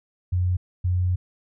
sine tone bursts at uneven times, 90.3 Hz, F#2, 42 cents flat, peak -19 dBFS, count 2, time 0.32-0.57 / 0.84-1.16 s, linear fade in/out 10 ms, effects none

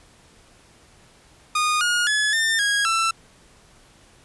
sawtooth tone with pitch steps, 1228 / 1434 / 1705 / 1801 / 1644 / 1335 Hz, D#6 / F6 / G#6 / A6 / G#6 / E6, -23 / +45 / +45 / +40 / -18 / +22 cents, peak -15 dBFS, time 1.55-3.11 s, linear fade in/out 5 ms, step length 260 ms, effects pink hiss -53 dBFS RMS until 4.24 s + resampled to 24000 Hz

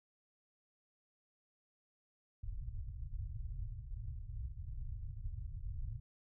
pink low-pass noise, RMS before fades -43 dBFS, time 2.43-6 s, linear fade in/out 10 ms, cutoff 120 Hz, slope 48 dB/octave, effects none

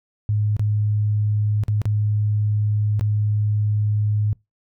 sine tone with dropouts, 105.2 Hz, G#2, 23 cents sharp, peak -17 dBFS, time 0.29-4.33 s, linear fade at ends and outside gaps 0 ms, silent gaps 0.566-0.595 / 1.636-1.682 / 1.817-1.855 / 2.995-3.01 s, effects noise-tail reverb RT60 0.2 s tail -24 dB re dry

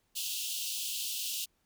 pink high-pass noise, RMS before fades -36 dBFS, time 0.15-1.46 s, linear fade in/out 20 ms, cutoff 2700 Hz, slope 96 dB/octave, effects pink hiss -75 dBFS RMS until 1.65 s

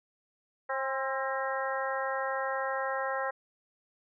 harmonic tone with a mistuned harmonic, 267.6 Hz, C4, 39 cents sharp, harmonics 2 / 3 / 4 / 5 / 6 / 7, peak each -34 / -36 / -37 / -38 / -39 / -39 dBFS, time 0.69-3.31 s, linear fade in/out 10 ms, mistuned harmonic 4, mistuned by -32 cents, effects none

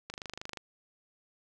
click train, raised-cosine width 0.2 ms, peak -22 dBFS, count 13, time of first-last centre 0.1-0.572 s, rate 25.4 Hz, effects none

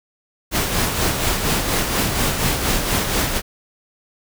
pink noise with tremolo, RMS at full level -18 dBFS, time 0.51-3.42 s, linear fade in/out 50 ms, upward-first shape sine, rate 4.2 Hz, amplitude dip 45%, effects none

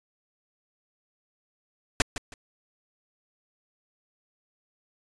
pink noise with echo, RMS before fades -20 dBFS, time 2-2.02 s, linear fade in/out 2 ms, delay 160 ms, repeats 2, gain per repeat -12 dB, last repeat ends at 2.34 s, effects resampled to 22050 Hz

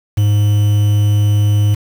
triangle tone with quantisation, 103.83 Hz, G#2, in tune, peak -7 dBFS, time 0.17-1.75 s, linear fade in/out 10 ms, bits 5, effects none

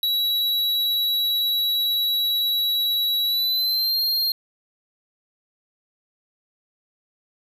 square tone with pitch glide, 3903 to 4207 Hz, B7 to C8, -21 to +9 cents, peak -20 dBFS, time 0.03-4.32 s, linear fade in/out 2 ms, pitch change +130 cents, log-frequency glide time 3.25-3.99 s, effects none

